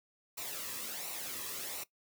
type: noise with flanger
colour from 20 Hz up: white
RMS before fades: -41 dBFS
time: 0.37-1.84 s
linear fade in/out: 10 ms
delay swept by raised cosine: 0.6 to 1.38 ms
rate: 1.4 Hz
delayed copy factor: -0.6
effects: noise-tail reverb RT60 0.1 s tail -18 dB re dry